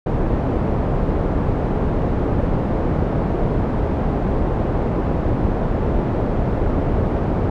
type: low-pass noise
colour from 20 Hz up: pink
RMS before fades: -19 dBFS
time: 0.06-7.5 s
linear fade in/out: 5 ms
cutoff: 660 Hz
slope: 12 dB/octave
effects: none